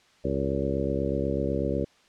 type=harmonic tone with a mistuned harmonic; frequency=68.1 Hz; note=C#2; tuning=30 cents flat; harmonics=1 / 2 / 3 / 4 / 5 / 6 / 7 / 8; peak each=-33 / -33 / -33 / -33 / -33 / -33 / -33 / -33 dBFS; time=0.24-1.85 s; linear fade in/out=10 ms; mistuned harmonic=8; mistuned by=+58 cents; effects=white hiss -60 dBFS RMS until 2.08 s + low-pass 5000 Hz 12 dB/octave